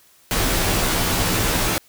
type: noise with comb filter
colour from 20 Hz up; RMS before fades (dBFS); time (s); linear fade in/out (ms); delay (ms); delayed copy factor
pink; -20; 0.31-1.78; 0; 14; -1
effects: white hiss -54 dBFS RMS until 1.88 s